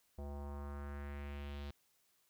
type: tone with low-pass filter sweep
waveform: square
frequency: 71.5 Hz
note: D2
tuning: 46 cents flat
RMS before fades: -45 dBFS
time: 0.18-1.71 s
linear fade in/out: 5 ms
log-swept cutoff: 670 to 4000 Hz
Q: 2.2
effects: white hiss -75 dBFS RMS until 2.29 s